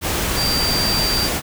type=tone in noise; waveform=sine; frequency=4704 Hz; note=D8; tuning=2 cents sharp; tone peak=-19 dBFS; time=0.35-1.3 s; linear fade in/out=50 ms; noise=pink; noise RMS=-21 dBFS; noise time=0.01-1.42 s; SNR=-1 dB; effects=none